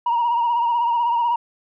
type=tone with vibrato; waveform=sine; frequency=945 Hz; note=A#5; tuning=23 cents sharp; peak=-15 dBFS; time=0.06-1.36 s; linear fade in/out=5 ms; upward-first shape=triangle; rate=16 Hz; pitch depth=55 cents each way; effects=tanh soft clip ceiling -14 dBFS